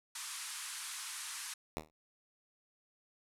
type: band-pass noise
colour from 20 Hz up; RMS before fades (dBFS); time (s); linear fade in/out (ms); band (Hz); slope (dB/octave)
white; -44; 0.15-1.54; 5; 930 to 11000; 48
type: tone with exponential decay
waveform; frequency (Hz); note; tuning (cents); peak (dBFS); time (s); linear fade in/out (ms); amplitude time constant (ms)
5% pulse; 77.78; D#2; 0; -24; 1.77-1.91; 0; 29
effects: none